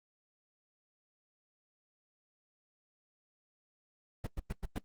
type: noise bursts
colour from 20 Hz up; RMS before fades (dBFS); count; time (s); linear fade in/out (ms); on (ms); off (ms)
brown; -35; 5; 4.24-4.785; 5; 29; 100
effects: noise-tail reverb RT60 0.1 s tail -21 dB re dry + Opus 24 kbps